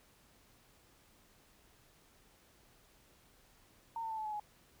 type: tone with pitch steps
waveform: sine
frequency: 914 / 898.3 / 882.9 / 867.7 / 852.8 / 838.1 Hz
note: A#5 / A5 / A5 / A5 / G#5 / G#5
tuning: -34 / +36 / +6 / -24 / +46 / +16 cents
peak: -37 dBFS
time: 3.96-4.398 s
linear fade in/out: 2 ms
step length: 73 ms
effects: pink hiss -66 dBFS RMS until 4.8 s